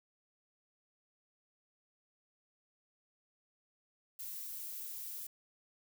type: noise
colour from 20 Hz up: violet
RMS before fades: -44 dBFS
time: 4.19-5.27 s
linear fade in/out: 5 ms
effects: none